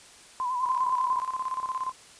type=tone with vibrato; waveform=sine; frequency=1005 Hz; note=B5; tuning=30 cents sharp; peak=-26 dBFS; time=0.4-1.2 s; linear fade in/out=0 ms; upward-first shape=sine; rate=9.9 Hz; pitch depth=62 cents each way
type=tone with tremolo; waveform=sine; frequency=1035 Hz; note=C6; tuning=19 cents flat; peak=-26 dBFS; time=0.63-1.92 s; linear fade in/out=5 ms; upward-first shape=square; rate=17 Hz; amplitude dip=70%
effects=white hiss -51 dBFS RMS until 2.19 s + resampled to 22050 Hz